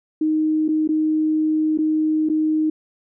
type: tone with dropouts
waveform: sine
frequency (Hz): 311.1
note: D#4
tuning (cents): 0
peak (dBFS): -16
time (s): 0.21-2.7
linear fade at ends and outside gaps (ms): 5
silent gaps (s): 0.681-0.687 / 0.876-0.889 / 1.776-1.786 / 2.289-2.297
effects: none